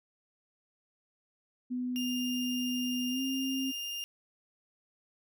sine tone with pitch glide, 249.5 to 265.9 Hz, B3 to C4, +18 to +28 cents, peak -31 dBFS, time 1.7-3.72 s, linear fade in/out 20 ms, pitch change +110 cents, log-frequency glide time 3.1-3.21 s
35% pulse tone, 2811 Hz, F7, 11 cents sharp, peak -34 dBFS, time 1.96-4.04 s, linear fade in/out 0 ms
effects none

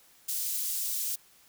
white high-pass noise, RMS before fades -32 dBFS, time 0.28-1.16 s, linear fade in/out 10 ms, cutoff 5500 Hz, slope 12 dB/octave, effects white hiss -60 dBFS RMS until 1.48 s

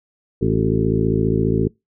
harmonic tone with a mistuned harmonic, 54.8 Hz, A1, 6 cents flat, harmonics 1 / 2 / 3 / 4 / 5 / 6 / 7 / 8, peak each -27 / -22 / -22 / -24 / -24 / -28 / -22 / -25 dBFS, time 0.41-1.68 s, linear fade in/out 10 ms, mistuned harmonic 6, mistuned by +70 cents, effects noise-tail reverb RT60 0.2 s tail -25 dB re dry

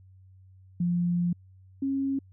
sine tone pair in turn, 174.61 / 272.5 Hz, F3 / C#4, 0 / -29 cents, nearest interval minor sixth, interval 771 cents, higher second, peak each -23 / -25 dBFS, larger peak first, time 0.8-1.33 / 1.82-2.19 s, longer first, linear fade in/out 5 ms, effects added 94 Hz sine -51 dBFS peak until 2.32 s

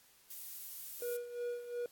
violet noise, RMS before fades -45 dBFS, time 0.3-1.17 s, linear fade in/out 5 ms
triangle tone with tremolo, 481.8 Hz, B4, 43 cents flat, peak -33 dBFS, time 1.02-1.86 s, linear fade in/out 2 ms, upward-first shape sine, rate 2.8 Hz, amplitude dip 70%
effects white hiss -65 dBFS RMS until 1.91 s + AAC 64 kbps

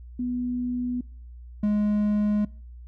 sine / triangle tone pair in turn, 246.9 / 208.7 Hz, B3 / G#3, 0 / +9 cents, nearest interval minor third, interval 291 cents, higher first, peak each -25 / -18 dBFS, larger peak second, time 0.19-1.01 / 1.63-2.45 s, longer neither, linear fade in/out 5 ms, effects noise-tail reverb RT60 0.5 s tail -24 dB re dry + added 60 Hz sine -40 dBFS peak until 2.87 s

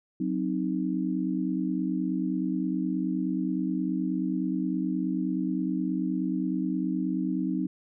sine chord, C diminished, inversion second, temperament equal, 185 / 261.6 / 311.1 Hz, Gb3 / C4 / Eb4, 0 / 0 / 0 cents, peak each -30 dBFS, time 0.2-7.67 s, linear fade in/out 5 ms, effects none

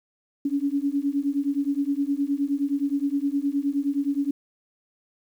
sine beating tone pair, 277.2 / 286.8 Hz, C#4 / D4, 0 / -41 cents, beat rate 9.6 Hz, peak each -25 dBFS, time 0.45-4.31 s, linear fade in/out 5 ms, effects 9-bit

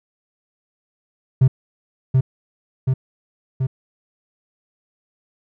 triangle tone with echo, 130.81 Hz, C3, in tune, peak -6 dBFS, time 1.41-1.48 s, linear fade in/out 10 ms, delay 730 ms, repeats 3, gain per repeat -3 dB, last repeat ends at 3.67 s, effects tanh soft clip ceiling -4 dBFS

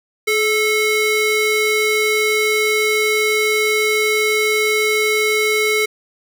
square ring-modulated tone, 873 Hz, A5, 14 cents flat, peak -12 dBFS, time 0.27-5.86 s, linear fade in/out 10 ms, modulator 1300 Hz, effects none

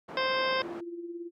white band-pass noise, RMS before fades -43 dBFS, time 0.08-0.81 s, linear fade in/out 10 ms, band 190 to 760 Hz, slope 12 dB/octave
harmonic tone, 523.3 Hz, C5, in tune, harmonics 1 / 2 / 3 / 4 / 5 / 6 / 7 / 9 / 10, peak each -30 / -31 / -34 / -36 / -39 / -39 / -39 / -43 / -41 dBFS, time 0.17-0.62 s, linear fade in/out 2 ms
sine tone with tremolo, 343 Hz, F4, 31 cents flat, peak -34 dBFS, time 0.59-1.31 s, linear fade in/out 50 ms, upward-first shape sine, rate 18 Hz, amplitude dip 55%
effects none

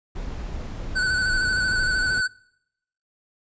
brown noise, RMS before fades -31 dBFS, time 0.15-2.21 s, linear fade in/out 10 ms
square tone with vibrato, 1501 Hz, F#6, 24 cents sharp, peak -21 dBFS, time 0.95-2.28 s, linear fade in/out 20 ms, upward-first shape square, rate 13 Hz, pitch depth 27 cents each way
effects noise-tail reverb RT60 0.8 s tail -24 dB re dry + resampled to 16000 Hz

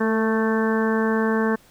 harmonic tone with a mistuned harmonic, 220.8 Hz, A3, 6 cents sharp, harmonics 1 / 2 / 3 / 4 / 5 / 6 / 7 / 8, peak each -21 / -23 / -33 / -31 / -30 / -39 / -30 / -32 dBFS, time 0-1.56 s, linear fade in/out 10 ms, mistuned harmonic 2, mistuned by +16 cents, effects pink hiss -54 dBFS RMS until 1.7 s

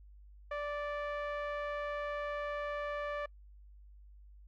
sawtooth tone with low-pass filter, 585 Hz, D5, 7 cents flat, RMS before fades -38 dBFS, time 0.51-3.26 s, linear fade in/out 5 ms, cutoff 1800 Hz, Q 1.4, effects noise-tail reverb RT60 0.1 s tail -26 dB re dry + added 50 Hz sine -53 dBFS peak until 4.47 s

